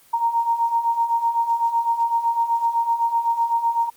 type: beating tone pair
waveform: sine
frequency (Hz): 923 / 930.9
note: A#5 / A#5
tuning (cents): -17 / -3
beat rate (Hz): 7.9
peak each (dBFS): -24 / -19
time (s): 0.13-3.9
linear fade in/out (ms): 10
effects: white hiss -53 dBFS RMS until 3.96 s + Opus 24 kbps